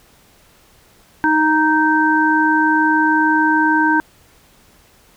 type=harmonic tone; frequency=311.1 Hz; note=D#4; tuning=in tune; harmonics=1 / 3 / 5; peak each=-16 / -16 / -16 dBFS; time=1.24-4 s; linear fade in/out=0 ms; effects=pink hiss -51 dBFS RMS until 5.16 s